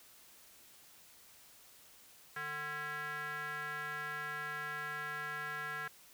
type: tone with band-pass filter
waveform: square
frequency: 150 Hz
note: D3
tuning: 37 cents sharp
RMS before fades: -41 dBFS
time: 2.36-5.88 s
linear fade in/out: 5 ms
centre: 1600 Hz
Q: 4.6
effects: white hiss -60 dBFS RMS until 6.13 s